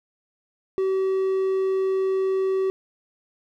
triangle tone, 381.8 Hz, G4, 46 cents flat, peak -18 dBFS, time 0.78-2.7 s, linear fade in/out 0 ms, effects none

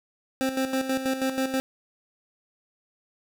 25% pulse tone with tremolo, 263.9 Hz, C4, 15 cents sharp, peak -19 dBFS, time 0.41-1.6 s, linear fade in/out 0 ms, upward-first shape square, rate 6.2 Hz, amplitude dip 60%, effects none

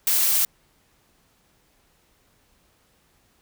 blue noise, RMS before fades -20 dBFS, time 0.07-0.45 s, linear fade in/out 2 ms, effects pink hiss -63 dBFS RMS until 3.41 s

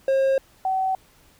triangle / sine tone pair in turn, 537 / 759.4 Hz, C5 / F#5, +45 / +45 cents, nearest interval tritone, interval 600 cents, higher second, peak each -15 / -20 dBFS, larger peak first, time 0.08-0.38 / 0.65-0.95 s, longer neither, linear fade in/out 2 ms, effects pink hiss -56 dBFS RMS until 1.39 s

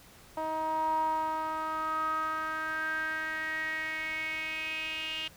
sawtooth tone with band-pass filter sweep, 315.3 Hz, D#4, 23 cents sharp, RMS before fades -33 dBFS, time 0.37-5.28 s, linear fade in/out 5 ms, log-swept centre 810 to 2900 Hz, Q 7.6, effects pink hiss -55 dBFS RMS until 5.36 s

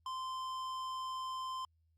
sine tone with tanh clipping, 1038 Hz, C6, 14 cents flat, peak -40 dBFS, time 0.06-1.65 s, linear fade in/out 2 ms, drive 14 dB, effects added 81 Hz sine -70 dBFS peak until 1.97 s + Opus 48 kbps

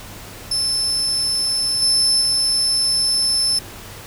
35% pulse tone with level steps, 5274 Hz, E8, in tune, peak -15 / -11 / -13 dBFS, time 0.51-3.59 s, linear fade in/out 5 ms, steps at 1.82 / 2.21 s, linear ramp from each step 2 ms, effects added 101 Hz sine -43 dBFS peak until 4.06 s + pink hiss -37 dBFS RMS until 4.06 s

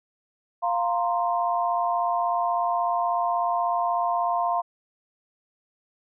sine chord, F suspended fourth, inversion none, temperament just, 698.5 / 931.3 / 1047.7 Hz, F5 / Bb5 / C6, 0 / -2 / +2 cents, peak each -24 / -28 / -27 dBFS, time 0.62-4.62 s, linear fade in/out 20 ms, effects none

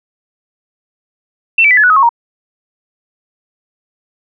sine tone with pitch steps, 2687 / 2312 / 1989.9 / 1712.4 / 1473.6 / 1268.1 / 1091.3 / 939.1 Hz, E7 / D7 / B6 / A6 / F#6 / D#6 / C#6 / A#5, +33 / -28 / +13 / -47 / -7 / +33 / -27 / +13 cents, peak -5 dBFS, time 1.58-2.092 s, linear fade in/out 5 ms, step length 64 ms, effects none

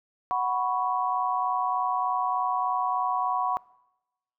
sine chord, F# suspended fourth, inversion none, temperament just, 740 / 986.7 / 1110 Hz, F#5 / B5 / C#6, 0 / -2 / +2 cents, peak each -28 dBFS, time 0.31-3.57 s, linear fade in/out 0 ms, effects noise-tail reverb RT60 0.9 s tail -22 dB re dry

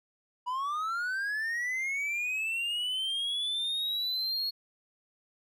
triangle linear sweep, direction up, 969 to 4342 Hz, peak -28 dBFS, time 0.46-4.51 s, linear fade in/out 20 ms, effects none

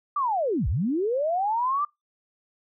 sine linear two-way sweep, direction down then up, 1201 to 50 to 1201 Hz, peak -22 dBFS, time 0.16-1.85 s, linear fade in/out 5 ms, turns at 0.68 s, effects noise-tail reverb RT60 0.2 s tail -26 dB re dry

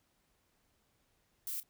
violet noise with echo, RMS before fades -39 dBFS, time 1.47-1.6 s, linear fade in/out 0 ms, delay 31 ms, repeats 1, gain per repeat -15 dB, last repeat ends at 1.631 s, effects pink hiss -75 dBFS RMS until 1.69 s

